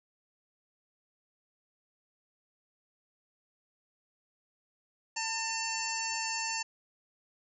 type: harmonic tone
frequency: 899 Hz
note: A5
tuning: 37 cents sharp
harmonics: 1 / 2 / 3 / 5 / 6 / 7 / 8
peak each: -38 / -41 / -38 / -40 / -42 / -42 / -39 dBFS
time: 5.16-6.63 s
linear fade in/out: 10 ms
effects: none